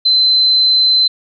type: tone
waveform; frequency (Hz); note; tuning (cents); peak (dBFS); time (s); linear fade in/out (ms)
sine; 4065; B7; +49; -8; 0.05-1.08; 10
effects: none